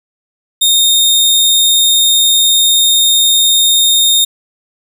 sawtooth tone, 3679 Hz, A#7, 24 cents flat, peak -4 dBFS, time 0.61-4.25 s, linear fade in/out 10 ms, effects none

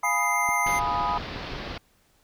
square tone with vibrato, 2093 Hz, C7, in tune, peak -26 dBFS, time 0.03-0.8 s, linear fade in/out 20 ms, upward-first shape triangle, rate 6.5 Hz, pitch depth 9 cents each way
sine chord, F half-diminished seventh, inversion none, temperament equal, 698.5 / 830.6 / 987.8 / 1244.5 Hz, F5 / Ab5 / Cb6 / Eb6, 0 / 0 / 0 / 0 cents, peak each -33 / -29 / -27 / -29 dBFS, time 0.03-1.18 s, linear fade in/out 5 ms
click train, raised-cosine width 3 ms, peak -27 dBFS, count 8, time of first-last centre 0.49-1.71 s, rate 5.74 Hz
pink low-pass noise, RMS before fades -35 dBFS, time 0.66-1.78 s, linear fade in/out 5 ms, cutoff 4900 Hz, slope 48 dB/octave
effects pink hiss -64 dBFS RMS until 2.23 s

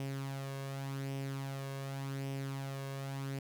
sawtooth tone with flanger, 136.6 Hz, C#3, 25 cents flat, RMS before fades -40 dBFS, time 0-3.39 s, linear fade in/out 2 ms, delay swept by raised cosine 0.35 to 1.85 ms, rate 0.87 Hz, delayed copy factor +0.5, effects none

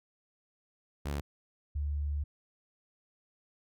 sawtooth / sine tone pair in turn, 71.6 / 72.81 Hz, D2 / D2, -43 / -14 cents, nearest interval unison, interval 29 cents, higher second, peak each -29 / -30 dBFS, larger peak first, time 1.05-1.21 / 1.75-2.24 s, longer second, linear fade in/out 10 ms, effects none

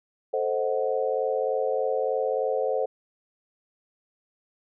sine chord, A diminished seventh, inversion none, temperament equal, 440 / 523.3 / 622.3 / 740 Hz, A4 / C5 / Eb5 / Gb5, 0 / 0 / 0 / 0 cents, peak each -28 / -26 / -32 / -32 dBFS, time 0.33-2.86 s, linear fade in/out 10 ms, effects none

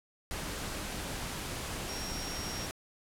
sine tone in noise, 5588 Hz, F8, in tune, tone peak -41 dBFS, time 1.89-2.66 s, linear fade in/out 0 ms, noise pink, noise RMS -38 dBFS, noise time 0.31-2.71 s, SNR -6 dB, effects low-pass 12000 Hz 12 dB/octave

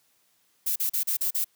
violet noise bursts, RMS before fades -26 dBFS, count 6, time 0.66-1.445 s, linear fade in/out 10 ms, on 100 ms, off 37 ms, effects white hiss -67 dBFS RMS until 1.55 s + high-pass 100 Hz 12 dB/octave

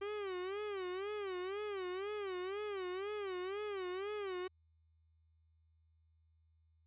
45% pulse tone with vibrato, 390 Hz, G4, 9 cents flat, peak -39 dBFS, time 0.01-4.48 s, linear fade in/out 10 ms, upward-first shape sine, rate 2 Hz, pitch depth 140 cents each way, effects added 80 Hz sine -69 dBFS peak until 6.86 s + resampled to 8000 Hz

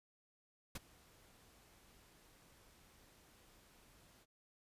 pink noise with ADSR envelope, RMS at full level -43 dBFS, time 0.75-4.26 s, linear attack 6 ms, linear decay 27 ms, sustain -23 dB, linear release 42 ms, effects resampled to 32000 Hz

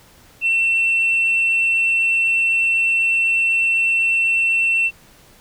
sine tone, 2696 Hz, E7, 38 cents sharp, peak -13 dBFS, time 0.41-4.91 s, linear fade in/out 50 ms, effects tanh soft clip ceiling -11 dBFS + pink hiss -49 dBFS RMS until 5.4 s

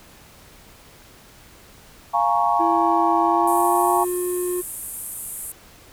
sine chord, Bb minor seventh, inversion second, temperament equal, 698.5 / 830.6 / 932.3 / 1108.7 Hz, F5 / Ab5 / Bb5 / Db6, 0 / 0 / 0 / 0 cents, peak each -22 dBFS, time 2.13-4.05 s, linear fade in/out 20 ms
triangle tone with pitch glide, 334.4 to 358.4 Hz, E4 to F4, +25 to +45 cents, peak -20 dBFS, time 2.59-4.62 s, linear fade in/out 20 ms, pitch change +120 cents, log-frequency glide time 3.21-4.03 s
pink band-pass noise, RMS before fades -33 dBFS, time 3.47-5.52 s, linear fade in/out 5 ms, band 8400 to 13000 Hz, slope 48 dB/octave
effects pink hiss -48 dBFS RMS until 5.92 s

